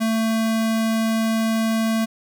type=tone; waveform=square; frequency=223.4 Hz; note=A3; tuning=27 cents sharp; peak=-19 dBFS; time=0-2.06 s; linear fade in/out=20 ms; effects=none